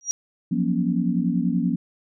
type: tone with exponential growth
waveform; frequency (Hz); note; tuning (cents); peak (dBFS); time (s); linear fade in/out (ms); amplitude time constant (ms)
sine; 5740; F8; +47; -16; 0.01-0.11; 0; 20
type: chord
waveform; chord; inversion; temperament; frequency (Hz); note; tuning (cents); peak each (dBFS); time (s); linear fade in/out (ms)
sine; Gb major seventh; third; equal with one note detuned; 174.61 / 185 / 238.1 / 277.2; F3 / Gb3 / Bb3 / Db4; 0 / 0 / +37 / 0; -24 / -26 / -24 / -27; 0.51-1.76; 10
effects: none